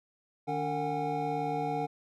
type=tone cluster; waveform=triangle; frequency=152.7 / 286 / 454 / 733 / 811 Hz; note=D#3 / D4 / A#4 / F#5 / G#5; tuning=-32 / -46 / -46 / -16 / -41 cents; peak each=-36 / -36 / -34 / -32 / -34 dBFS; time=0.47-1.87 s; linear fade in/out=20 ms; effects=none